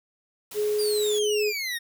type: noise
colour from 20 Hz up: white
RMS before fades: -40 dBFS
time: 0.51-1.19 s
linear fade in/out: 5 ms
type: tone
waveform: sine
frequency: 420.7 Hz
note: G#4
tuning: 22 cents sharp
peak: -22 dBFS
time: 0.54-1.53 s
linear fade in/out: 50 ms
type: exponential sweep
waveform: 25% pulse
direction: down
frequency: 4906 to 1821 Hz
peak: -24 dBFS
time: 0.78-1.79 s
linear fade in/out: 20 ms
effects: none

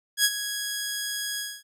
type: tone with ADSR envelope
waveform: 10% pulse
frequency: 1661.2 Hz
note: G#6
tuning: in tune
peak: -8 dBFS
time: 0.17-1.63 s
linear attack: 74 ms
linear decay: 49 ms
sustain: -12 dB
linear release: 250 ms
effects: none

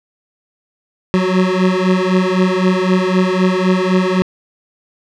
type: beating tone pair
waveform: 25% pulse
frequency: 183.2 / 187.1 Hz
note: F#3 / F#3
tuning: -17 / +20 cents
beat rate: 3.9 Hz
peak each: -11 dBFS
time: 1.14-4.22 s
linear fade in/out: 0 ms
effects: low-pass 4000 Hz 12 dB/octave

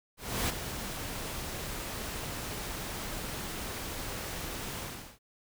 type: noise with ADSR envelope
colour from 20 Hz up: pink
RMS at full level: -29 dBFS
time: 0.17-5.19 s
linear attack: 320 ms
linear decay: 18 ms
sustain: -9 dB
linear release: 400 ms
effects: none

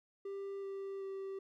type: tone with pitch steps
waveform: triangle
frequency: 394.9 / 391.5 / 388.1 Hz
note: G4 / G4 / G4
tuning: +13 / -2 / -17 cents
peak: -38 dBFS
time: 0.25-1.39 s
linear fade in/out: 5 ms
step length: 380 ms
effects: none

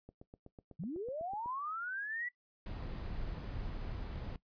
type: click train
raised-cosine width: 2 ms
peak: -38 dBFS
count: 12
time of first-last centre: 0.09-1.46 s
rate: 8.03 Hz
type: linear sweep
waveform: sine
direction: up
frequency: 138.59 to 1975.5 Hz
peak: -37 dBFS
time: 0.79-2.29 s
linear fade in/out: 10 ms
type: noise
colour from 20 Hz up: brown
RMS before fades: -41 dBFS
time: 2.66-4.36 s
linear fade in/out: 2 ms
effects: noise-tail reverb RT60 0.1 s tail -18 dB re dry + resampled to 11025 Hz

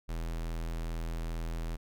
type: tone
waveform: square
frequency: 41.2 Hz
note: E1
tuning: in tune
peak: -34 dBFS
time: 0.08-1.77 s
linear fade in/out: 20 ms
effects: none

